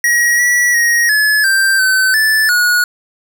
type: tone with pitch steps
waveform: square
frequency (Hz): 1902 / 1942 / 1882 / 1710 / 1571 / 1527 / 1750 / 1453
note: A#6 / B6 / A#6 / A6 / G6 / G6 / A6 / F#6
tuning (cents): +34 / -30 / +16 / -50 / +3 / -46 / -10 / -32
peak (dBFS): -10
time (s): 0.04-2.84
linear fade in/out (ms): 2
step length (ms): 350
effects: none